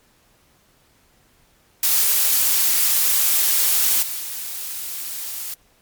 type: noise with level steps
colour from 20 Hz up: blue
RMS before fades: -17 / -27 / -29 dBFS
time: 1.83-5.54 s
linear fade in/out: 2 ms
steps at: 4.02 / 4.19 s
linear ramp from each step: 10 ms
effects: pink hiss -58 dBFS RMS until 5.81 s + MP3 96 kbps